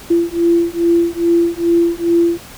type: beating tone pair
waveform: sine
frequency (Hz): 338.9 / 341.3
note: E4 / F4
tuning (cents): +48 / -40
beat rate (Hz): 2.4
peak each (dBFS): -14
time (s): 0.1-2.38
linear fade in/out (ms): 10
effects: pink hiss -36 dBFS RMS until 2.57 s